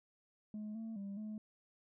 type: tone with pitch steps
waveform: sine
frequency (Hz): 212.3 / 223.9 / 198.7 / 214.3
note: G#3 / A3 / G3 / A3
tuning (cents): +38 / +30 / +24 / -45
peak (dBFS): -39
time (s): 0.54-1.38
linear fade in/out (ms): 2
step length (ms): 210
effects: tanh soft clip ceiling -40 dBFS